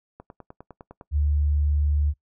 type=click train; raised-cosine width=1 ms; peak=-27 dBFS; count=9; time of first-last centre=0.2-1.011 s; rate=9.86 Hz
type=tone; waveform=sine; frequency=73.42 Hz; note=D2; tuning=in tune; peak=-19 dBFS; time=1.11-2.14 s; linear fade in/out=50 ms
effects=noise-tail reverb RT60 0.1 s tail -21 dB re dry